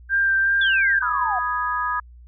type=tone with vibrato; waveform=sine; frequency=1582 Hz; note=G6; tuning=15 cents sharp; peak=-16 dBFS; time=0.09-1.03 s; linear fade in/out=50 ms; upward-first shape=triangle; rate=2.7 Hz; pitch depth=16 cents each way
type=exponential sweep; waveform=sine; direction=down; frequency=3535 to 705 Hz; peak=-23 dBFS; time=0.61-1.39 s; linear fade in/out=5 ms
type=chord; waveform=sine; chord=G# minor; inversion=first; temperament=equal; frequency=987.8 / 1244.5 / 1661.2 Hz; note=B5 / D#6 / G#6; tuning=0 / 0 / 0 cents; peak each=-26 / -24 / -27 dBFS; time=1.02-2 s; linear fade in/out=5 ms
effects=added 60 Hz sine -42 dBFS peak until 2.27 s